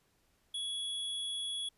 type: tone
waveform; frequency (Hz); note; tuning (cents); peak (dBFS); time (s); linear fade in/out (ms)
square; 3365; G#7; +22; -36; 0.54-1.69; 5
effects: pink hiss -73 dBFS RMS until 1.77 s + resampled to 32000 Hz